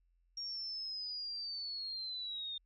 sine linear sweep, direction down, 5588 to 3638 Hz, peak -39 dBFS, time 0.37-2.58 s, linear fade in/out 5 ms, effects added 43 Hz sine -70 dBFS peak until 2.65 s

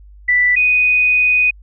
sine tone pair in turn, 1975.5 / 2489 Hz, B6 / D#7, 0 / 0 cents, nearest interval major third, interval 400 cents, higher second, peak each -10 dBFS, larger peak neither, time 0.28-0.56 / 0.56-1.51 s, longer second, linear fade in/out 10 ms, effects added 50 Hz sine -38 dBFS peak until 1.62 s

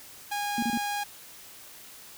sawtooth tone, 820 Hz, G#5, 22 cents flat, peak -25 dBFS, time 0.31-1.04 s, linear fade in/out 10 ms
sine tone bursts, 233.1 Hz, A#3, in tune, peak -26 dBFS, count 3, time 0.58-0.776 s, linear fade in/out 2 ms, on 46 ms, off 29 ms
effects white hiss -48 dBFS RMS until 2.17 s

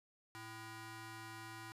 15% pulse ring-modulated tone, 445.3 Hz, A4, 21 cents sharp, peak -39 dBFS, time 0.35-1.72 s, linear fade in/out 0 ms, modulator 558 Hz, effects resampled to 32000 Hz

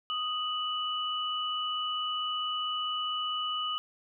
sine tone pair together, 1244.5 / 2960 Hz, D#6 / F#7, 0 / 0 cents, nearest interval octave + minor third, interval 1500 cents, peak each -33 / -32 dBFS, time 0.1-3.78 s, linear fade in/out 0 ms, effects none

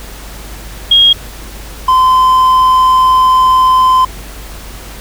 sine / triangle tone pair in turn, 3266 / 1028.7 Hz, G#7 / C6, -30 / -30 cents, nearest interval octave + minor sixth, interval 2000 cents, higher first, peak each -3 dBFS, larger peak neither, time 0.91-1.13 / 1.88-4.05 s, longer second, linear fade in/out 5 ms, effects added 50 Hz sine -28 dBFS peak until 5 s + pink hiss -31 dBFS RMS until 5 s

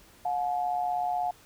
sine tone pair together, 720 / 856.2 Hz, F#5 / A5, -47 / -47 cents, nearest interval minor third, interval 300 cents, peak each -27 / -33 dBFS, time 0.25-1.31 s, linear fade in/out 5 ms, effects pink hiss -56 dBFS RMS until 1.45 s

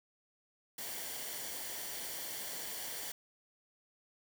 white noise with comb filter, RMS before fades -42 dBFS, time 0.78-3.12 s, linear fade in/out 5 ms, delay 0.78 ms, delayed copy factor -0.5, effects none

